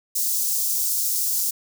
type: high-pass noise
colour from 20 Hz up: white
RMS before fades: -23 dBFS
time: 0.15-1.51 s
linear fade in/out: 10 ms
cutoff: 5400 Hz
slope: 24 dB/octave
effects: none